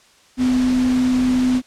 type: tone in noise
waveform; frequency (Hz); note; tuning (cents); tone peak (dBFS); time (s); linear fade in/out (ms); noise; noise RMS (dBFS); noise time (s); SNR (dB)
sine; 253.3; B3; +44; -14; 0.37-1.62; 50; pink; -30; 0.37-1.62; +13
effects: white hiss -52 dBFS RMS until 1.66 s + low-pass 7000 Hz 12 dB/octave